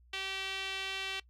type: tone with band-pass filter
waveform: sawtooth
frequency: 385.5 Hz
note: G4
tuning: 29 cents flat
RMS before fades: -38 dBFS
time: 0.13-1.2 s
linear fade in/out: 5 ms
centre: 3000 Hz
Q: 2.4
effects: noise-tail reverb RT60 0.1 s tail -22 dB re dry + added 60 Hz sine -59 dBFS peak until 1.29 s